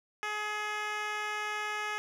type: tone with band-pass filter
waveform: 10% pulse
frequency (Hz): 421.8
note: G#4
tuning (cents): +27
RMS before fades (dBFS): -35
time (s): 0.23-1.98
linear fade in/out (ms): 0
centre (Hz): 1800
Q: 0.61
effects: none